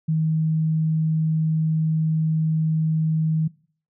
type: tone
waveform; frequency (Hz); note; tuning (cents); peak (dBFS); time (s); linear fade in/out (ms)
sine; 158.4; D#3; +31; -18; 0.08-3.48; 10
effects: noise-tail reverb RT60 0.5 s tail -22 dB re dry